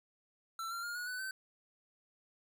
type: tone with pitch steps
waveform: square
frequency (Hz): 1339 / 1376.6 / 1415.3 / 1455.1 / 1496 / 1538.1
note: E6 / F6 / F6 / F#6 / F#6 / G6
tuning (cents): +27 / -25 / +23 / -29 / +19 / -33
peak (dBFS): -39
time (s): 0.59-1.31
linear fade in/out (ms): 2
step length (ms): 120
effects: none